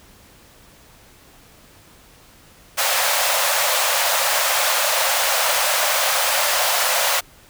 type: high-pass noise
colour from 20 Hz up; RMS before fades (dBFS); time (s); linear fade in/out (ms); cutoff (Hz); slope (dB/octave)
pink; -19; 2.77-7.21; 20; 520; 96
effects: pink hiss -49 dBFS RMS until 7.49 s